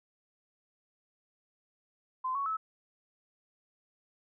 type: tone with pitch steps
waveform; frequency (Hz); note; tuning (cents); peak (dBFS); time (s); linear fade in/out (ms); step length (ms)
sine; 1031 / 1114 / 1300; C6 / C#6 / E6; -26 / +8 / -24; -30; 2.24-2.57; 10; 110
effects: none